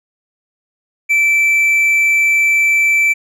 triangle tone, 2327 Hz, D7, 17 cents flat, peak -8 dBFS, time 1.09-3.14 s, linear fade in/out 20 ms, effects none

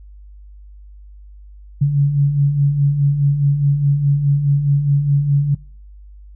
sine beating tone pair, 138.3 / 143.1 Hz, C#3 / D3, -4 / -45 cents, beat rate 4.8 Hz, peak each -21 / -12 dBFS, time 1.81-5.55 s, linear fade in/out 10 ms, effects noise-tail reverb RT60 0.5 s tail -24 dB re dry + added 50 Hz sine -37 dBFS peak until 6.35 s

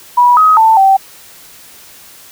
sine tone with pitch steps, 975 / 1264 / 889 / 775 Hz, B5 / D#6 / A5 / G5, -23 / +27 / +18 / -20 cents, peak -4 dBFS, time 0.17-0.97 s, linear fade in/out 10 ms, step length 200 ms, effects white hiss -38 dBFS RMS until 2.31 s

